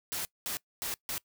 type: noise bursts at uneven times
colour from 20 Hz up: white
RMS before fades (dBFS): -35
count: 4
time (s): 0.12-0.25 / 0.46-0.57 / 0.82-0.94 / 1.09-1.18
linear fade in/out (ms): 0
effects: noise-tail reverb RT60 0.1 s tail -22 dB re dry